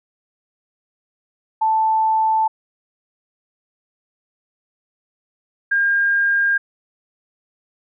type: tone pair in turn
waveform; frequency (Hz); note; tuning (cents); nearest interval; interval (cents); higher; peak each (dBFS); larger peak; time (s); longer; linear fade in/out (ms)
sine; 880 / 1610.2; A5 / G6; 0 / +46; minor seventh; 1046; second; -14; neither; 1.61-2.48 / 5.71-6.58; neither; 10
effects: none